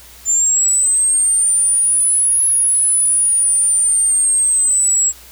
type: linear two-way sweep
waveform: sine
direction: up then down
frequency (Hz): 7150 to 10548 to 7610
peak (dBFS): -11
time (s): 0.25-5.13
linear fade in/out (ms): 50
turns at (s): 2.44
effects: added 60 Hz sine -45 dBFS peak until 5.31 s + white hiss -41 dBFS RMS until 5.31 s

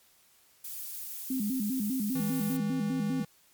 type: noise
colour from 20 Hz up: violet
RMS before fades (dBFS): -39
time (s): 0.64-2.57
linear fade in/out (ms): 5
type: tone with vibrato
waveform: sine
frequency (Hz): 233.1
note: A#3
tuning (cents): 0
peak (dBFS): -28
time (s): 1.3-3.23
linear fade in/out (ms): 5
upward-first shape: square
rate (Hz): 5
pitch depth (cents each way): 200
type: tone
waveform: square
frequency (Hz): 162.1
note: E3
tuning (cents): -29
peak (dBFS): -35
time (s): 2.15-3.25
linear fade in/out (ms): 5
effects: white hiss -63 dBFS RMS until 3.53 s + MP3 96 kbps

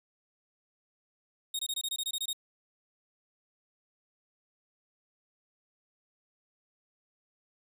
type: tone bursts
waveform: sawtooth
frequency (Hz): 3729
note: A#7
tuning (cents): 0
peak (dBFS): -28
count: 11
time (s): 1.54-2.331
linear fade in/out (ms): 5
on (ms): 51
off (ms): 23
effects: none

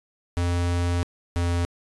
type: tone pair in turn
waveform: square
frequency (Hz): 87.31 / 86.56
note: F2 / F2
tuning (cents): 0 / -15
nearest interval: unison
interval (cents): 15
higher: first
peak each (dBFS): -22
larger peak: neither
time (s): 0.37-1.03 / 1.36-1.65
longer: first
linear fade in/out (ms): 0
effects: resampled to 24000 Hz

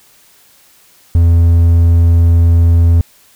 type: tone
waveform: triangle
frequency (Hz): 84.4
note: E2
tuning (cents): +41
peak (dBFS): -3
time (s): 1.15-3.01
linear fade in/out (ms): 0
effects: white hiss -47 dBFS RMS until 3.35 s

